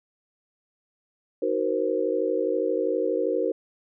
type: chord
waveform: sine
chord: C half-diminished seventh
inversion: first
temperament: just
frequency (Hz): 314 / 376.7 / 470.9 / 523.3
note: Eb4 / Gb4 / Bb4 / C5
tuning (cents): +16 / +31 / +18 / 0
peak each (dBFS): -30 / -28 / -26 / -28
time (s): 1.42-3.52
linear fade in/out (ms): 5
effects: none

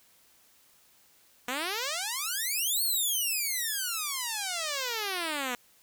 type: exponential two-way sweep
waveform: 5% pulse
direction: up then down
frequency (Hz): 238.8 to 4435 to 238.8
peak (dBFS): -19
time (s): 1.48-5.55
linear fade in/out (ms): 2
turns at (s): 2.83
effects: white hiss -62 dBFS RMS until 5.82 s

